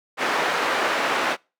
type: band-pass noise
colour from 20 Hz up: white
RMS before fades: -23 dBFS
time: 0.17-1.37 s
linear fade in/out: 50 ms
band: 370 to 1700 Hz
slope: 12 dB/octave
effects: noise-tail reverb RT60 0.3 s tail -26 dB re dry